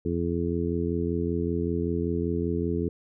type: harmonic tone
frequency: 85.2 Hz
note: F2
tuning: 42 cents flat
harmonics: 1 / 2 / 3 / 4 / 5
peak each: -31 / -31 / -31 / -31 / -31 dBFS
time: 0.05-2.89 s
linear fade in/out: 5 ms
effects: none